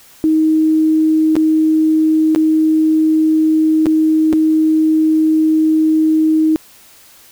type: tone with dropouts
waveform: sine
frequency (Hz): 314.5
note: D#4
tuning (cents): +19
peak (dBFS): -9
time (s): 0.24-6.56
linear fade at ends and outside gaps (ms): 0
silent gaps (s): 1.355-1.365 / 2.349-2.36 / 3.858-3.866 / 4.328-4.334
effects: white hiss -44 dBFS RMS until 7.31 s